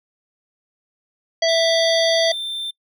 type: harmonic tone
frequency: 659.3 Hz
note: E5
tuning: in tune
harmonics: 1 / 3 / 5 / 7 / 9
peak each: -16 / -25 / -24 / -23 / -30 dBFS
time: 1.42-2.32 s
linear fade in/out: 5 ms
type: tone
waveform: triangle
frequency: 3569 Hz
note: A7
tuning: 24 cents sharp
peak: -23 dBFS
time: 1.48-2.71 s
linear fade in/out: 10 ms
effects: noise-tail reverb RT60 0.1 s tail -25 dB re dry